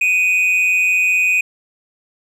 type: tone with amplitude modulation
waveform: triangle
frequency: 2489 Hz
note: D#7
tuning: in tune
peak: -8 dBFS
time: 0.01-1.41 s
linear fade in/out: 5 ms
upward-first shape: sine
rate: 185 Hz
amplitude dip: 60%
effects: none